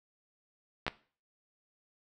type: clicks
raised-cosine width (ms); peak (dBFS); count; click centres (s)
0.3; -16 / -14; 2; 0.866 / 0.88
effects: noise-tail reverb RT60 0.4 s tail -18 dB re dry